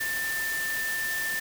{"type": "tone in noise", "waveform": "sine", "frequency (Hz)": 1782, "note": "A6", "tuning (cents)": 22, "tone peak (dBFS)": -28, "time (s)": [0, 1.4], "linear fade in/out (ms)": 10, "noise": "white", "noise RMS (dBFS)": -35, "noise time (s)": [0, 1.4], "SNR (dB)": 4, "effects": []}